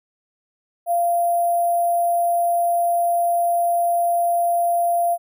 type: tone with sample-and-hold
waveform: sine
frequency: 690 Hz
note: F5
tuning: 21 cents flat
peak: -16 dBFS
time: 0.86-5.18 s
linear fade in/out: 50 ms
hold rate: 11025 Hz
effects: none